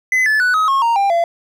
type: tone with pitch steps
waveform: triangle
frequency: 2027 / 1734.3 / 1483.9 / 1269.6 / 1086.2 / 929.4 / 795.2 / 680.3 Hz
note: B6 / A6 / F#6 / D#6 / C#6 / A#5 / G5 / F5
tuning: +45 / -25 / +5 / +35 / -36 / -5 / +25 / -46 cents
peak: -10 dBFS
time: 0.12-1.24 s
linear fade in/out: 2 ms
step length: 140 ms
effects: none